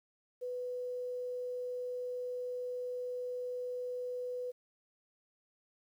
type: tone with quantisation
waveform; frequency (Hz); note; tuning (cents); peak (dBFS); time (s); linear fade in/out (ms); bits
sine; 496.7; B4; +10; -36; 0.41-4.52; 20; 11
effects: none